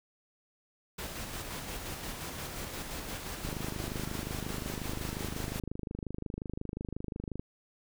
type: noise with tremolo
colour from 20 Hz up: pink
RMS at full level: -39 dBFS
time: 0.98-5.6 s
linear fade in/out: 10 ms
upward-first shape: square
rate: 5.7 Hz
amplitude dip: 30%
type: click train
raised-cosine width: 3 ms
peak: -24 dBFS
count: 102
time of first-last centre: 3.45-7.395 s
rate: 25.6 Hz
effects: none